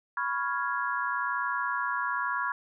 sine chord, C# dominant seventh, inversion third, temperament equal, 987.8 / 1108.7 / 1396.9 / 1661.2 Hz, B5 / C#6 / E#6 / G#6, 0 / 0 / 0 / 0 cents, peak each -33 dBFS, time 0.17-2.52 s, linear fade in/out 2 ms, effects none

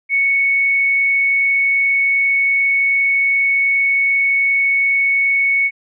sine tone with frequency modulation, 2217 Hz, C#7, in tune, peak -12 dBFS, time 0.09-5.71 s, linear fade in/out 50 ms, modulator 22.6 Hz, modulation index 0.35, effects none

